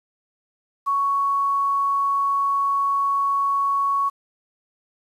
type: tone with quantisation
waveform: sine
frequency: 1113 Hz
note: C#6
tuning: 7 cents sharp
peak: -18 dBFS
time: 0.86-4.1 s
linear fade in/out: 20 ms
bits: 8
effects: resampled to 32000 Hz